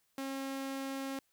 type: tone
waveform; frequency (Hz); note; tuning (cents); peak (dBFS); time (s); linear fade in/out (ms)
sawtooth; 270.5; C#4; -42; -33; 0.18-1.19; 2
effects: white hiss -75 dBFS RMS until 1.32 s